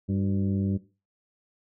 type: harmonic tone with a mistuned harmonic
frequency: 98.2 Hz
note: G2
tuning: 4 cents sharp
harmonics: 1 / 2 / 3 / 4 / 5 / 6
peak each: -27 / -27 / -34 / -38 / -46 / -49 dBFS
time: 0.08-0.78 s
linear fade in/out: 20 ms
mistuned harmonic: 4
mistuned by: -73 cents
effects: noise-tail reverb RT60 0.3 s tail -17 dB re dry